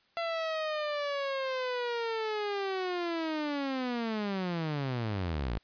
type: linear sweep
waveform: sawtooth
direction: down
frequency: 678 to 51 Hz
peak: -27 dBFS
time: 0.17-5.58 s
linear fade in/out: 0 ms
effects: white hiss -68 dBFS RMS until 5.63 s + resampled to 11025 Hz